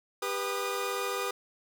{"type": "tone cluster", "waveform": "sawtooth", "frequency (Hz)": [395.7, 491.5, 1226], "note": ["G4", "B4", "D#6"], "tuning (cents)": [16, -8, -26], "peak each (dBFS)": -31, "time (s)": [0.22, 1.31], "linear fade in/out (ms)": 5, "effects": []}